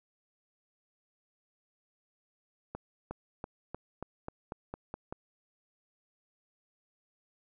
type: accelerating click train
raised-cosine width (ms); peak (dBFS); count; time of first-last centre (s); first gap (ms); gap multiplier
1; -24; 10; 2.75-5.125; 360; 0.92
effects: none